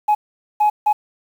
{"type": "tone bursts at uneven times", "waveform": "sine", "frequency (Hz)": 842, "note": "G#5", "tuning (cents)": 24, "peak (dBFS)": -10, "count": 3, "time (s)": [[0.08, 0.15], [0.6, 0.7], [0.86, 0.93]], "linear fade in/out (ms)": 10, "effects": ["tanh soft clip ceiling -9 dBFS", "7-bit"]}